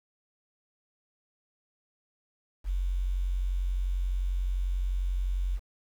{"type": "tone with quantisation", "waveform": "sine", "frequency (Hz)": 45.69, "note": "F#1", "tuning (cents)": -21, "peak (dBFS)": -26, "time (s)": [2.64, 5.6], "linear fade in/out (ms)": 50, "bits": 9, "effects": []}